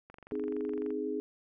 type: click train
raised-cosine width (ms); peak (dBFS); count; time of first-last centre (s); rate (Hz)
0.5; -35; 20; 0.1-0.905; 23.6
type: chord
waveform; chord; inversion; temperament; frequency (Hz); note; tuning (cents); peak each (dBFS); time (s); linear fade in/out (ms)
sine; Ab major; first; equal with one note detuned; 261.6 / 311.1 / 416.7; C4 / Eb4 / Ab4; 0 / 0 / +6; -38 / -37 / -34; 0.32-1.2; 0
effects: none